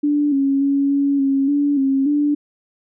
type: tone with pitch steps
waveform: sine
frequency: 292.7 / 274.8 / 278.8 / 280.7 / 273.1 / 287.4 / 270.4 / 292.6 Hz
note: D4 / C#4 / C#4 / C#4 / C#4 / D4 / C#4 / D4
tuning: -6 / -15 / +10 / +22 / -26 / -37 / -43 / -6 cents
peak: -14 dBFS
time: 0.03-2.35 s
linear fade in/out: 10 ms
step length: 290 ms
effects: none